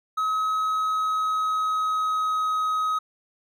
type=tone with pitch glide; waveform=triangle; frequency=1277 to 1265.3 Hz; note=D#6 to D#6; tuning=+45 to +29 cents; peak=-20 dBFS; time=0.17-2.99 s; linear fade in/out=10 ms; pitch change=-16 cents; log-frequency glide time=0.56-2.6 s; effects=none